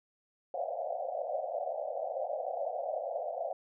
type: band-pass noise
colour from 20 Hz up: white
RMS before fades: -36 dBFS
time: 0.54-3.53 s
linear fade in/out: 2 ms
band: 520 to 750 Hz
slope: 96 dB/octave
effects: none